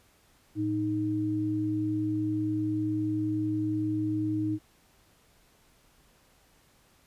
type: tone pair together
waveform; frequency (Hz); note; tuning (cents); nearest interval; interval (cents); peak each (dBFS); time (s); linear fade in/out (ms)
sine; 111.2 / 311.1; A2 / D#4; +19 / 0; octave + tritone; 1781; -33 / -27; 0.55-4.59; 50
effects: pink hiss -63 dBFS RMS until 7.06 s + resampled to 32000 Hz